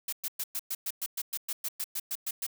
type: noise bursts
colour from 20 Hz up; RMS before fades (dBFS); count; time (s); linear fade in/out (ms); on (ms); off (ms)
blue; -33; 16; 0.08-2.466; 5; 46; 110
effects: none